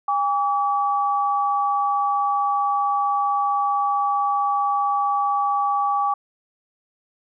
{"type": "tone pair together", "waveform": "sine", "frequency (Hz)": [810, 1145.5], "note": ["G#5", "D6"], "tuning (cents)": [-43, -44], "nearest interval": "tritone", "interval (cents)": 599, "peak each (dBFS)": -21, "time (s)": [0.08, 6.14], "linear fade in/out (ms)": 5, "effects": []}